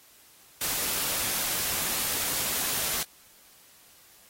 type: noise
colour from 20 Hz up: white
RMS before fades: -29 dBFS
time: 0.61-3.03 s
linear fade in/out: 2 ms
effects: white hiss -56 dBFS RMS until 4.29 s + AAC 48 kbps